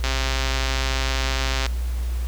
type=click train; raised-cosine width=0.2 ms; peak=-7 dBFS; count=217; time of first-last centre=0.04-1.664 s; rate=133 Hz; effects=added 60 Hz sine -22 dBFS peak until 2.27 s + pink hiss -42 dBFS RMS until 2.27 s